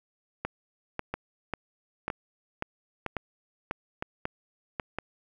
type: two click trains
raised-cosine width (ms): 0.5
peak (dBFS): -15 / -16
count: 9 / 5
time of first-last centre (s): 0.45-4.798 / 1.14-4.986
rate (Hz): 1.84 / 1.04
effects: 9-bit